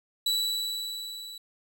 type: tone with level ramp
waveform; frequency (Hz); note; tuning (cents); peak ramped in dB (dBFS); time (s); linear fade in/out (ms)
40% pulse; 3940; B7; -5; -22 to -39; 0.26-1.38; 5
effects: none